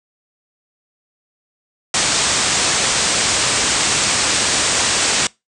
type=low-pass noise; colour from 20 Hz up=white; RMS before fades=-17 dBFS; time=1.94-5.27 s; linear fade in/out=2 ms; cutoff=8800 Hz; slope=96 dB/octave; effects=noise-tail reverb RT60 0.2 s tail -23 dB re dry + high-pass 60 Hz 12 dB/octave